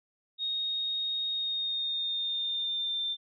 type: tone with pitch glide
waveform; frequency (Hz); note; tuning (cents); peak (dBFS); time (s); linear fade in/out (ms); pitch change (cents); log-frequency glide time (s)
sine; 3729 to 3577; A#7 to A7; 0 to +28; -29; 0.38-3.17; 50; -72; 1.3-3.01
effects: none